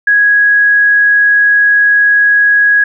sine tone, 1661.2 Hz, G#6, in tune, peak -5 dBFS, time 0.07-2.84 s, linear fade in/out 5 ms, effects none

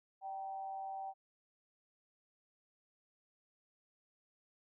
sine tone with amplitude modulation, 774 Hz, G5, 22 cents flat, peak -38 dBFS, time 0.21-1.14 s, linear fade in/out 50 ms, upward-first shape sine, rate 171 Hz, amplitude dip 50%, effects none

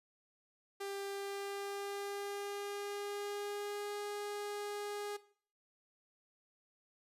sawtooth tone with pitch glide, 396.9 to 411.6 Hz, G4 to G#4, +22 to -16 cents, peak -36 dBFS, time 0.8-5.17 s, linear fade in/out 10 ms, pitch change +62 cents, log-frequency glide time 1.08-3.98 s, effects noise-tail reverb RT60 0.5 s tail -17 dB re dry + resampled to 32000 Hz

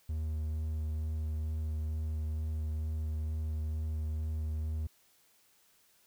triangle tone with vibrato, 77.78 Hz, D#2, in tune, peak -30 dBFS, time 0.09-4.87 s, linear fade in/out 5 ms, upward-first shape sine, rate 2.2 Hz, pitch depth 12 cents each way, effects white hiss -67 dBFS RMS until 6.06 s

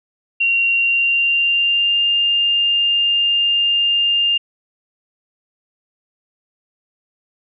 sine tone with pitch glide, 2755 to 2806 Hz, F7 to F7, -24 to +8 cents, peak -13 dBFS, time 0.4-4.38 s, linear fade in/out 10 ms, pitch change +32 cents, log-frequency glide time 0.7-2.03 s, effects none

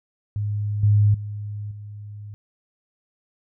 sine tone with level steps, 103.83 Hz, G#2, in tune, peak -22 / -13 / -28 / -34 dBFS, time 0.36-2.34 s, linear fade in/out 0 ms, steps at 0.83 / 1.14 / 1.71 s, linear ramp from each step 5 ms, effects none

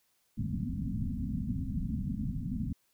white low-pass noise, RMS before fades -34 dBFS, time 0.37-2.73 s, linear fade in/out 10 ms, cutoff 260 Hz, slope 96 dB/octave, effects white hiss -73 dBFS RMS until 2.93 s

